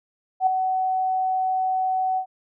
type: tone with ADSR envelope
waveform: sine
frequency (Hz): 751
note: F#5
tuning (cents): +26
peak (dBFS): -13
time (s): 0.4-2.26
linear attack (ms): 68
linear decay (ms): 5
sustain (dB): -7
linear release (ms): 86
effects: none